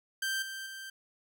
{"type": "tone with level steps", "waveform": "sawtooth", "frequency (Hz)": 1568, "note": "G6", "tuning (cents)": 0, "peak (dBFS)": [-27, -35, -38], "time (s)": [0.22, 0.9], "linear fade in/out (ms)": 5, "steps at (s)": [0.42, 0.66], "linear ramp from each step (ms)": 5, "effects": []}